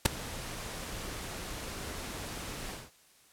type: noise with ADSR envelope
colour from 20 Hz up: pink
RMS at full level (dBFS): -18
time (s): 0.05-2.91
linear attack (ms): 10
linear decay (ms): 5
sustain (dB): -22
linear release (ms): 210
effects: white hiss -62 dBFS RMS until 3.32 s + low-pass 12000 Hz 12 dB/octave